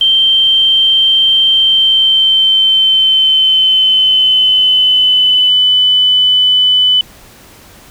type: tone with pitch glide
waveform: sine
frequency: 3136 to 3000 Hz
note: G7 to F#7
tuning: 0 to +23 cents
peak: -6 dBFS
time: 0.01-7.01 s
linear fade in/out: 2 ms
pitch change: -77 cents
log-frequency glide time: 1.5-5.57 s
effects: pink hiss -39 dBFS RMS until 7.9 s